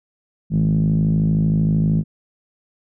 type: tone with low-pass filter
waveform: 5% pulse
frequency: 53 Hz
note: G#1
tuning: 36 cents sharp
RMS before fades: -17 dBFS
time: 0.5-2.04 s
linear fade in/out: 50 ms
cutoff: 180 Hz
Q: 9.8
effects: none